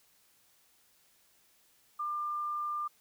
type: tone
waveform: sine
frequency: 1196 Hz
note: D6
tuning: 31 cents sharp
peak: -32 dBFS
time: 1.99-2.88 s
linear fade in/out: 10 ms
effects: white hiss -67 dBFS RMS until 3 s